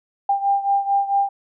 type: beating tone pair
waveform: sine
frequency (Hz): 795 / 799.5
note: G5 / G5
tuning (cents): +24 / +34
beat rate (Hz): 4.5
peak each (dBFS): -18 / -22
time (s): 0.29-1.29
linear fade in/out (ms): 5
effects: none